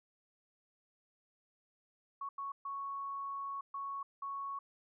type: tone bursts at uneven times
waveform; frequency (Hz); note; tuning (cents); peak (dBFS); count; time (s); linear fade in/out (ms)
sine; 1108.7; C#6; 0; -38; 5; 2.21-2.29 / 2.38-2.52 / 2.65-3.61 / 3.74-4.03 / 4.22-4.59; 5
effects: none